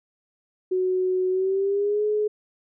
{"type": "tone with pitch glide", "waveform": "sine", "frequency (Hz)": [370, 422.6], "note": ["F#4", "G#4"], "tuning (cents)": [0, 30], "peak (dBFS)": -20, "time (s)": [0.71, 2.28], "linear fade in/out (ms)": 10, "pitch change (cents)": 230, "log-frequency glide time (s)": [1.3, 2.04], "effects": []}